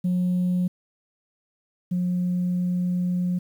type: tone pair in turn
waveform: sine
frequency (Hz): 180 / 179.17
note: F#3 / F3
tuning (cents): -47 / +45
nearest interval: unison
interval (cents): 8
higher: first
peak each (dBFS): -18 / -20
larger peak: first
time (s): 0.04-0.68 / 1.91-3.39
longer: second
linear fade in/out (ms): 10
effects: tanh soft clip ceiling -18 dBFS + 9-bit